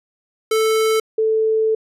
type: tone pair in turn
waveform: square / sine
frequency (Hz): 440 / 440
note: A4 / A4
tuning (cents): 0 / 0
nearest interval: unison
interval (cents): 0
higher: neither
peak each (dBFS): -15 / -14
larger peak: second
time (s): 0.51-1 / 1.18-1.75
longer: second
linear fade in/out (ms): 5
effects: resampled to 32000 Hz